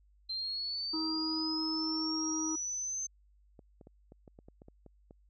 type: linear sweep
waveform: sine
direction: up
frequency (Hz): 4119 to 6272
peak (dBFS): -34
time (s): 0.29-3.07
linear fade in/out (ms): 10
type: harmonic tone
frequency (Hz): 317.2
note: D#4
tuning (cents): +33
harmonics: 1 / 3 / 4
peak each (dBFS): -34 / -46 / -47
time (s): 0.93-2.56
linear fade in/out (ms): 10
type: clicks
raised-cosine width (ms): 2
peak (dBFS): -39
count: 11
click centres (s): 3.592 / 3.812 / 3.871 / 4.121 / 4.278 / 4.389 / 4.485 / 4.619 / 4.684 / 4.863 / 5.109
effects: added 50 Hz sine -62 dBFS peak until 5.29 s